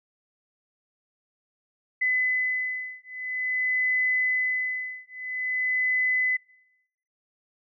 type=beating tone pair; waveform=sine; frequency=2013 / 2013.49 Hz; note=B6 / B6; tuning=+33 / +33 cents; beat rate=0.49 Hz; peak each=-27 dBFS; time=2.01-6.37 s; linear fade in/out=10 ms; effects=noise-tail reverb RT60 0.9 s tail -24 dB re dry